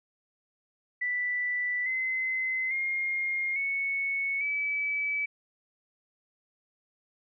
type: tone with pitch steps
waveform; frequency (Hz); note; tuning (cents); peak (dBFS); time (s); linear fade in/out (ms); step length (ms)
sine; 1975.5 / 2051 / 2130 / 2211 / 2296; B6 / C7 / C7 / C#7 / D7; 0 / -35 / +30 / -5 / -40; -27; 1.01-5.26; 10; 850
effects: none